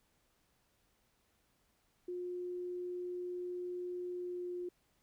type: tone with pitch glide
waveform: sine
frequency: 357.5 to 355.4 Hz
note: F4 to F4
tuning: +41 to +30 cents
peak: -38 dBFS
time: 2.08-4.69 s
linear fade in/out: 5 ms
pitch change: -11 cents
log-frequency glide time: 4.1-4.57 s
effects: pink hiss -75 dBFS RMS until 5.02 s